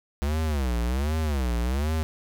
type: tone with vibrato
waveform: square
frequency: 68.2 Hz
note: C#2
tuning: 28 cents flat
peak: -24 dBFS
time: 0.22-2.03 s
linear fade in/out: 0 ms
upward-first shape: sine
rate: 1.3 Hz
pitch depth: 270 cents each way
effects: none